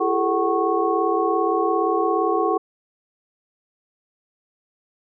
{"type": "tone cluster", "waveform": "sine", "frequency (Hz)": [338.4, 404.2, 441.6, 751, 1099], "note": ["E4", "G#4", "A4", "F#5", "C#6"], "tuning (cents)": [45, -47, 6, 26, -15], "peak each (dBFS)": -24, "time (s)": [0, 2.58], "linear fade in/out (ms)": 10, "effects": []}